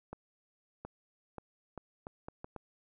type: accelerating click train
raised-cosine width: 1 ms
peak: -28 dBFS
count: 8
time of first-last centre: 0.13-2.563 s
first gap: 720 ms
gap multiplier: 0.74
effects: none